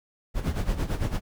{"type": "noise with tremolo", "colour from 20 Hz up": "brown", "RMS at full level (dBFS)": -24, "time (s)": [0.34, 1.21], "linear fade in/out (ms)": 50, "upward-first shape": "sine", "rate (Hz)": 8.9, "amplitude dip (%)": 75, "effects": []}